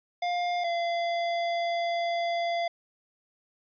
square tone pair in turn, 705 / 685.3 Hz, F5 / F5, +16 / -33 cents, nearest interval unison, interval 49 cents, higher first, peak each -27 dBFS, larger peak neither, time 0.22-0.64 / 0.64-2.68 s, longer second, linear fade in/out 5 ms, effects resampled to 11025 Hz

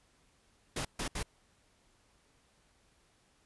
pink noise bursts at uneven times, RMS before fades -36 dBFS, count 3, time 0.76-0.85 / 0.99-1.08 / 1.15-1.23 s, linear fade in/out 5 ms, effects pink hiss -69 dBFS RMS until 3.45 s + resampled to 24000 Hz

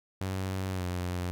sawtooth tone with pitch glide, 94.8 to 89.48 Hz, F#2 to F2, +43 to +43 cents, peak -27 dBFS, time 0.21-1.31 s, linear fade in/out 0 ms, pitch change -100 cents, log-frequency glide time 0.71-0.85 s, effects none

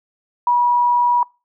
sine tone, 968 Hz, B5, 35 cents flat, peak -12 dBFS, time 0.47-1.23 s, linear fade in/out 2 ms, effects noise-tail reverb RT60 0.3 s tail -25 dB re dry

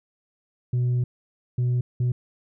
sine tone bursts at uneven times, 123.47 Hz, B2, in tune, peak -17 dBFS, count 3, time 0.73-1.04 / 1.58-1.81 / 2-2.12 s, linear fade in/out 5 ms, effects tanh soft clip ceiling -19 dBFS

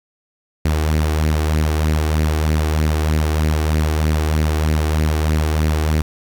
sawtooth tone with flanger, 77.4 Hz, D#2, 9 cents flat, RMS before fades -17 dBFS, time 0.65-6.02 s, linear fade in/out 5 ms, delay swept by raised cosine 0.42 to 2.72 ms, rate 3.2 Hz, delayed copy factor +0.5, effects 8-bit

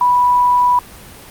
sine tone, 984 Hz, B5, 7 cents flat, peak -9 dBFS, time 0.01-0.79 s, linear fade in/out 2 ms, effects pink hiss -37 dBFS RMS until 1.3 s + Opus 32 kbps

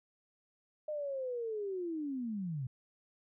sine linear sweep, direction down, 615 to 120.9 Hz, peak -35 dBFS, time 0.88-2.67 s, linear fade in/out 5 ms, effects none

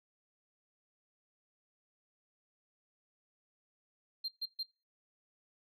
sine tone bursts, 4183 Hz, C8, 1 cent flat, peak -32 dBFS, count 3, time 4.24-4.632 s, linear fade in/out 10 ms, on 44 ms, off 130 ms, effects noise-tail reverb RT60 0.3 s tail -21 dB re dry + tanh soft clip ceiling -33 dBFS

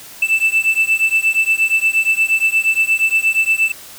triangle beating tone pair, 2643 / 2651.5 Hz, E7 / E7, +4 / +9 cents, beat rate 8.5 Hz, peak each -14 dBFS, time 0.22-3.72 s, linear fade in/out 5 ms, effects white hiss -37 dBFS RMS until 3.98 s

